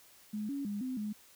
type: tone with pitch steps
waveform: sine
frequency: 211.3 / 279.8 / 204.7 / 257.2 / 210.6 Hz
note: G#3 / C#4 / G#3 / C4 / G#3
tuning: +30 / +16 / -25 / -30 / +24 cents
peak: -34 dBFS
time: 0.33-1.13 s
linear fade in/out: 10 ms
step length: 160 ms
effects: white hiss -60 dBFS RMS until 1.35 s